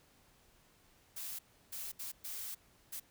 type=noise bursts at uneven times; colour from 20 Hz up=blue; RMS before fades=-43 dBFS; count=5; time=1.16-1.39 / 1.72-1.92 / 1.99-2.12 / 2.24-2.55 / 2.92-3 s; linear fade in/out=10 ms; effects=pink hiss -67 dBFS RMS until 3.1 s